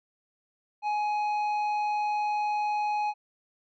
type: tone with tanh clipping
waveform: triangle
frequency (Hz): 838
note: G#5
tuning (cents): +15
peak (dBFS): -27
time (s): 0.82-3.14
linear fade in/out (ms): 50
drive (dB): 12
effects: none